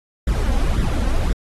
brown noise with flanger, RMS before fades -18 dBFS, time 0.27-1.33 s, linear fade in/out 5 ms, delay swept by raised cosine 0.55 to 3.85 ms, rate 1.9 Hz, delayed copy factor +0.85, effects AAC 32 kbps

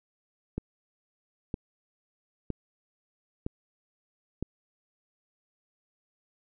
click train, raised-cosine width 3 ms, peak -18 dBFS, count 5, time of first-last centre 0.58-4.426 s, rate 1.04 Hz, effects none

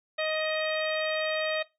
harmonic tone, 625 Hz, D#5, 8 cents sharp, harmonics 1 / 2 / 3 / 4 / 5 / 6 / 7, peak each -29 / -38 / -35 / -36 / -40 / -38 / -47 dBFS, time 0.18-1.63 s, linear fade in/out 10 ms, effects noise-tail reverb RT60 0.2 s tail -18 dB re dry

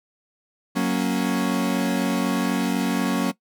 40% pulse chord, F# major, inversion none, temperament equal, 185 / 233.1 / 277.2 Hz, F#3 / A#3 / C#4, 0 / 0 / 0 cents, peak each -24 dBFS, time 0.75-3.32 s, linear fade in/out 20 ms, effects noise-tail reverb RT60 0.1 s tail -19 dB re dry

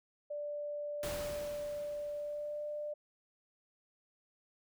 sine tone with pitch glide, 587.3 to 594.8 Hz, D5 to D5, 0 to +22 cents, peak -37 dBFS, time 0.3-2.94 s, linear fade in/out 10 ms, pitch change +22 cents, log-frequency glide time 2.14-2.65 s
pink noise with exponential decay, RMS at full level -40 dBFS, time 1.03-2.92 s, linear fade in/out 1 ms, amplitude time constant 410 ms
effects none

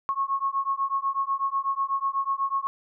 sine beating tone pair, 1090 / 1098.1 Hz, C#6 / C#6, -29 / -17 cents, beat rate 8.1 Hz, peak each -27 dBFS, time 0.09-2.67 s, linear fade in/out 0 ms, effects none

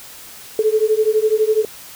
sine beating tone pair, 427.7 / 439.7 Hz, A4 / A4, -49 / -1 cents, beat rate 12 Hz, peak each -16 dBFS, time 0.59-1.65 s, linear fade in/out 2 ms, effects white hiss -38 dBFS RMS until 1.95 s

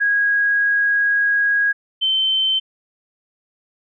sine tone pair in turn, 1647 / 3089 Hz, G#6 / G7, -15 / -26 cents, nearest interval major seventh, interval 1089 cents, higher second, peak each -14 / -15 dBFS, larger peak first, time 0-1.73 / 2.01-2.6 s, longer first, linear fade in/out 20 ms, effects none

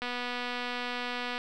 click train, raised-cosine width 0.3 ms, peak -19 dBFS, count 334, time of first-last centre 0.02-1.379 s, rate 245 Hz, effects none

